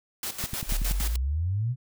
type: noise with tremolo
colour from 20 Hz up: white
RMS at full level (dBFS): -32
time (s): 0.23-1.16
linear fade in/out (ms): 2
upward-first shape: square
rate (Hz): 6.5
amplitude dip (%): 70
type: click train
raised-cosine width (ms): 5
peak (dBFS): -21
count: 7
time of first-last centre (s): 0.44-1.006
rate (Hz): 10.6
type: exponential sweep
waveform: sine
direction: up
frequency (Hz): 31.48 to 130.81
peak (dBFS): -24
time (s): 0.66-1.76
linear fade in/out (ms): 50
effects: none